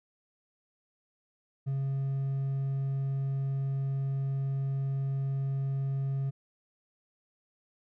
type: tone with hard clipping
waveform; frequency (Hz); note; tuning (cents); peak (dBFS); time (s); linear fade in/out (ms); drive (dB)
triangle; 136.3; C#3; -29; -29; 1.66-6.31; 20; 5
effects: none